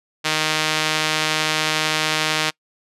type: tone with band-pass filter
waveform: sawtooth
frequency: 155.56 Hz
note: D#3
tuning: in tune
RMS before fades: -21 dBFS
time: 0.24-2.51 s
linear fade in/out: 20 ms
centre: 3500 Hz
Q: 0.81
effects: noise-tail reverb RT60 0.1 s tail -26 dB re dry + resampled to 32000 Hz